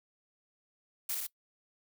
blue noise with echo, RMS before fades -34 dBFS, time 1.09-1.15 s, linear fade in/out 5 ms, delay 59 ms, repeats 2, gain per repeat -2 dB, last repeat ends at 1.268 s, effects noise-tail reverb RT60 0.1 s tail -21 dB re dry

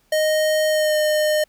square tone with pitch glide, 620 to 610.4 Hz, D#5 to D#5, -6 to -33 cents, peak -17 dBFS, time 0.12-1.44 s, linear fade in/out 5 ms, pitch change -27 cents, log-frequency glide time 0.68-0.96 s, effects pink hiss -62 dBFS RMS until 1.48 s

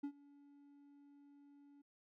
triangle tone with ADSR envelope, 284.8 Hz, C#4, 47 cents sharp, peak -36 dBFS, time 0.03-1.82 s, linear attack 11 ms, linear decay 76 ms, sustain -23 dB, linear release 9 ms, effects none

